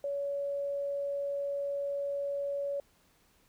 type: tone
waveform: sine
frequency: 564 Hz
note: C#5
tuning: 30 cents sharp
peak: -31 dBFS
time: 0.04-2.8 s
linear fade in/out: 2 ms
effects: pink hiss -67 dBFS RMS until 3.48 s